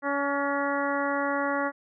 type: harmonic tone with a mistuned harmonic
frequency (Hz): 282.4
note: C#4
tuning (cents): +32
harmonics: 1 / 2 / 3 / 4 / 5 / 6 / 7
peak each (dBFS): -31 / -30 / -33 / -32 / -33 / -36 / -36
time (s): 0.02-1.72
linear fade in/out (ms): 50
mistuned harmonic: 7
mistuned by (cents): -31
effects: none